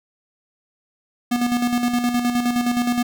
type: tone with tremolo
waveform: square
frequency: 242.4 Hz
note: B3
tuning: 32 cents flat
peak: -17 dBFS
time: 1.31-3.03 s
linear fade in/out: 10 ms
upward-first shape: square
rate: 9.6 Hz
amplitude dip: 50%
effects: none